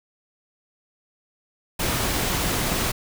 pink noise, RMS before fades -24 dBFS, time 1.79-2.92 s, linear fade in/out 10 ms, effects none

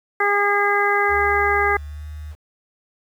harmonic tone, 406.8 Hz, G#4, 36 cents flat, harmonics 1 / 2 / 3 / 4 / 5, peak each -22 / -22 / -22 / -22 / -22 dBFS, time 0.2-1.77 s, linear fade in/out 5 ms
sine tone with pitch glide, 73 to 75.92 Hz, D2 to D#2, -10 to -42 cents, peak -30 dBFS, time 1.08-2.36 s, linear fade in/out 50 ms, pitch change +68 cents, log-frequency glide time 1.83-2.06 s
effects 8-bit

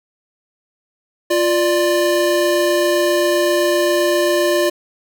square tone pair together, 349.2 / 591.2 Hz, F4 / D5, 0 / +11 cents, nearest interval major sixth, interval 911 cents, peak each -17 dBFS, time 1.3-4.7 s, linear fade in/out 10 ms, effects none

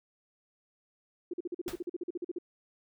sine tone bursts, 351.3 Hz, F4, 10 cents sharp, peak -32 dBFS, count 16, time 1.31-2.386 s, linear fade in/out 5 ms, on 26 ms, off 44 ms
pink noise with exponential decay, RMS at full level -37 dBFS, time 1.68-1.84 s, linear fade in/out 0 ms, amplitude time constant 34 ms
effects none

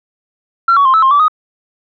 sine tone with pitch steps, 1362 / 1125 / 1054 / 1308 / 1062 / 1156 / 1249 Hz, F6 / C#6 / C6 / E6 / C6 / D6 / D#6, -44 / +25 / +12 / -14 / +25 / -28 / +6 cents, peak -5 dBFS, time 0.68-1.282 s, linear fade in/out 5 ms, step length 86 ms, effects tanh soft clip ceiling -3 dBFS

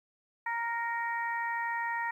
harmonic tone with a mistuned harmonic, 466.2 Hz, A#4, in tune, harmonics 2 / 3 / 4 / 5, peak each -33 / -43 / -34 / -45 dBFS, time 0.46-2.11 s, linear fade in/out 5 ms, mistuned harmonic 5, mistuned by -25 cents, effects 11-bit

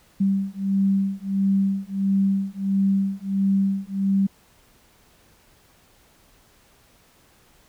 sine beating tone pair, 194.6 / 196.1 Hz, G3 / G3, -12 / +1 cents, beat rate 1.5 Hz, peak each -22 dBFS, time 0.2-4.27 s, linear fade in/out 10 ms, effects pink hiss -57 dBFS RMS until 7.68 s

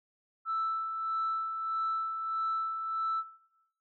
sine tone with tremolo, 1321 Hz, E6, 3 cents sharp, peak -27 dBFS, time 0.45-3.24 s, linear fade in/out 50 ms, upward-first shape sine, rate 1.6 Hz, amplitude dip 50%, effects noise-tail reverb RT60 0.9 s tail -18 dB re dry + tanh soft clip ceiling -25 dBFS

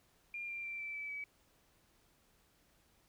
sine tone with pitch steps, 2399 / 2376 / 2352 / 2329 / 2307 / 2284 Hz, D7 / D7 / D7 / D7 / D7 / D7, +36 / +20 / +2 / -15 / -31 / -49 cents, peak -40 dBFS, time 0.34-1.24 s, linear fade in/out 2 ms, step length 150 ms, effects pink hiss -71 dBFS RMS until 3.08 s

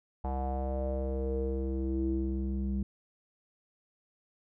square tone with low-pass filter sweep, 66.2 Hz, C2, 21 cents sharp, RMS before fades -32 dBFS, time 0.24-2.83 s, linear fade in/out 5 ms, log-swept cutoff 810 to 230 Hz, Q 6.8, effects none

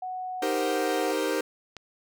sine tone with pitch glide, 740 to 734 Hz, F#5 to F#5, 0 to -14 cents, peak -31 dBFS, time 0.02-1.12 s, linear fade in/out 5 ms, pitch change -14 cents, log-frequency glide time 0.14-0.93 s
45% pulse chord, C minor seventh, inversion first, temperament equal, 311.1 / 392 / 466.2 / 523.3 Hz, Eb4 / G4 / Bb4 / C5, 0 / 0 / 0 / 0 cents, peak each -31 dBFS, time 0.42-1.41 s, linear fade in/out 5 ms
click, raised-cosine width 0.2 ms, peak -23 dBFS, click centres 1.767 s
effects none

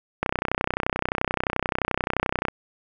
click train, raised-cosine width 0.5 ms, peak -7 dBFS, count 72, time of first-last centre 0.23-2.484 s, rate 31.5 Hz, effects none

